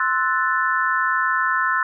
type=chord; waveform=sine; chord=F# half-diminished seventh; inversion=second; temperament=equal; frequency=1046.5 / 1318.5 / 1480 / 1760 Hz; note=C6 / E6 / F#6 / A6; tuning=0 / 0 / 0 / 0 cents; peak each=-23 dBFS; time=0-1.83 s; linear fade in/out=2 ms; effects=none

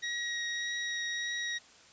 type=tone with vibrato; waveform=25% pulse; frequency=1896 Hz; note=A#6; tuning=29 cents sharp; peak=-29 dBFS; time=0.02-1.59 s; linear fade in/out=20 ms; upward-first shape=triangle; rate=1.7 Hz; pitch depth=9 cents each way; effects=white hiss -57 dBFS RMS until 1.92 s + resampled to 16000 Hz

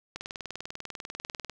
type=click train; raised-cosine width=0.2 ms; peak=-20 dBFS; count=28; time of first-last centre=0.16-1.497 s; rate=20.2 Hz; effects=none

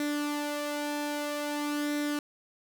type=tone with flanger; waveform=sawtooth; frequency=293.7 Hz; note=D4; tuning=in tune; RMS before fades=-32 dBFS; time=0-2.19 s; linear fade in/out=2 ms; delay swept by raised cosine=0.52 to 2.22 ms; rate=0.51 Hz; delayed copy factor=+0.5; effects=none

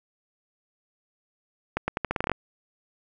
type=accelerating click train; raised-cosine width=0.5 ms; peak=-10 dBFS; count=11; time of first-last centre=1.77-2.317 s; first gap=110 ms; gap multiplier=0.83; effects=none

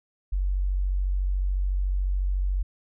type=tone; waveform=sine; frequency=46.96 Hz; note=F#1; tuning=26 cents sharp; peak=-22 dBFS; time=0.32-2.63 s; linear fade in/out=10 ms; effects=none

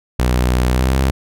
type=tone with pitch glide; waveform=sawtooth; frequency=62 to 66.45 Hz; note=B1 to C2; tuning=+7 to +27 cents; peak=-9 dBFS; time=0.19-1.11 s; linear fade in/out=5 ms; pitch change=+120 cents; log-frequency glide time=0.69-0.99 s; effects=none

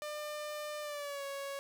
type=tone with pitch glide; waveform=sawtooth; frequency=599 to 555.7 Hz; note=D5 to C#5; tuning=+34 to +4 cents; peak=-35 dBFS; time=0.02-1.59 s; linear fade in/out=0 ms; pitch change=-130 cents; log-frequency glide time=0.81-1.24 s; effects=11-bit

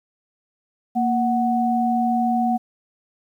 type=tone pair together; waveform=sine; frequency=233.4 / 741 Hz; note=A#3 / F#5; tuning=+2 / +2 cents; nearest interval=octave + minor sixth; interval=2000 cents; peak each=-20 dBFS; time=0.95-2.58 s; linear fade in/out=20 ms; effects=9-bit

